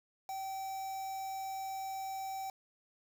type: tone with quantisation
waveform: triangle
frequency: 772 Hz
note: G5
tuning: 27 cents flat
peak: -36 dBFS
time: 0.29-2.5 s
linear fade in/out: 2 ms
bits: 8
effects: none